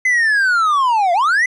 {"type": "linear two-way sweep", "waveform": "triangle", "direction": "down then up", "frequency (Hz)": [2055, 670, 2055], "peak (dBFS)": -10, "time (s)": [0.05, 1.46], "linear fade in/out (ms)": 5, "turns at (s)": 1.13, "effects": ["resampled to 24000 Hz"]}